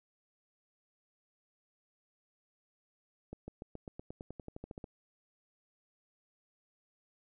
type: accelerating click train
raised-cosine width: 2 ms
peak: -30 dBFS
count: 16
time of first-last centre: 3.33-4.842 s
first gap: 150 ms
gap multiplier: 0.94
effects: none